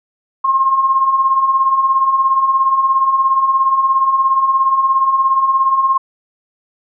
sine beating tone pair, 1054 / 1071 Hz, C6 / C6, +12 / +40 cents, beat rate 17 Hz, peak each -19 / -11 dBFS, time 0.44-5.98 s, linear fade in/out 10 ms, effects none

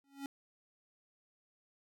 square tone with exponential growth, 277 Hz, C#4, 1 cent flat, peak -37 dBFS, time 0.04-0.26 s, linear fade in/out 1 ms, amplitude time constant 46 ms, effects none

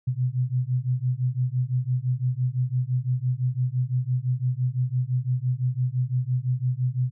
sine beating tone pair, 123.47 / 129.37 Hz, B2 / C3, 0 / -19 cents, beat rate 5.9 Hz, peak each -25 dBFS, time 0.07-7.11 s, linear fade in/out 10 ms, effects none

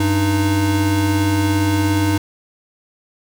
square tone pair together, 96.79 / 307.6 Hz, G2 / D#4, -21 / -20 cents, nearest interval octave + minor sixth, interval 2001 cents, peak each -18 dBFS, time 0-2.18 s, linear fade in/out 5 ms, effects none

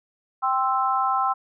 sine chord, C major, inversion second, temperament equal, 784 / 1046.5 / 1318.5 Hz, G5 / C6 / E6, 0 / 0 / 0 cents, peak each -24 dBFS, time 0.42-1.34 s, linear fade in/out 20 ms, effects none

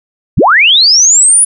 sine linear sweep, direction up, 30.2 to 10000 Hz, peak -3 dBFS, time 0.37-1.45 s, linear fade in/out 10 ms, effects none

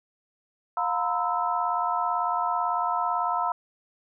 sine tone cluster, 709 / 932 / 1010 / 1311 Hz, F5 / A#5 / B5 / E6, +26 / -1 / +39 / -10 cents, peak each -29 dBFS, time 0.77-3.52 s, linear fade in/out 2 ms, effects none

